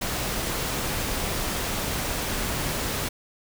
pink noise, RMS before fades -28 dBFS, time 0.01-3.09 s, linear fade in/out 10 ms, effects none

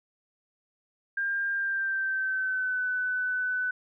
sine tone with pitch glide, 1600 to 1501.5 Hz, G6 to F#6, +35 to +25 cents, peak -26 dBFS, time 1.17-3.71 s, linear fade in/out 5 ms, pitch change -110 cents, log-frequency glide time 1.52-2.82 s, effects none

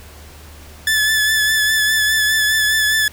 sawtooth tone with vibrato, 1735 Hz, A6, 25 cents flat, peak -10 dBFS, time 0.87-3.08 s, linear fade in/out 2 ms, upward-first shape triangle, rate 4.9 Hz, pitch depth 32 cents each way, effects added 75 Hz sine -39 dBFS peak until 3.12 s + pink hiss -42 dBFS RMS until 3.12 s

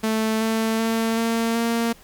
sawtooth tone with pitch steps, 220 / 222.8 / 225.7 / 228.5 / 231.5 Hz, A3 / A3 / A3 / A#3 / A#3, 0 / +22 / +44 / -34 / -12 cents, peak -16 dBFS, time 0.03-1.93 s, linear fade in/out 10 ms, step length 380 ms, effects pink hiss -50 dBFS RMS until 2.03 s

